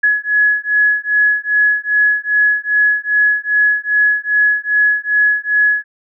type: beating tone pair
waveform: sine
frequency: 1688 / 1690.5 Hz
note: G#6 / G#6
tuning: +28 / +30 cents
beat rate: 2.5 Hz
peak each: -14 dBFS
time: 0.03-5.84 s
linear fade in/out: 10 ms
effects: none